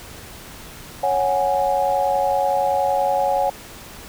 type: chord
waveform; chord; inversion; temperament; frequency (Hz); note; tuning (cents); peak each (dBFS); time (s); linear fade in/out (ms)
sine; C# suspended fourth; none; equal; 554.4 / 740 / 830.6; C#5 / F#5 / G#5; 0 / 0 / 0; -21; 1.03-3.5; 5
effects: pink hiss -39 dBFS RMS until 4.08 s